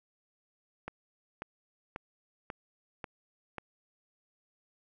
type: click train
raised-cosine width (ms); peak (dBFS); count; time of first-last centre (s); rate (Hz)
0.5; -23; 6; 0.88-3.583; 1.85
effects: none